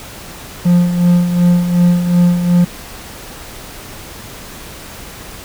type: tone with tremolo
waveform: triangle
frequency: 175.7 Hz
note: F3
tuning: 11 cents sharp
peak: -4 dBFS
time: 0.65-2.65 s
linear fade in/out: 10 ms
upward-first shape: sine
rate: 2.7 Hz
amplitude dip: 60%
effects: pink hiss -32 dBFS RMS until 5.44 s